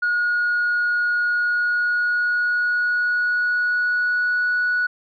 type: tone with pitch glide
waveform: sine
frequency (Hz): 1444 to 1469.2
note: F#6 to F#6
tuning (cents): -43 to -13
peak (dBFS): -16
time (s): 0.02-4.87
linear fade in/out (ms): 10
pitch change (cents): +30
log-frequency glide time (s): 1.25-4.52
effects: tanh soft clip ceiling -15 dBFS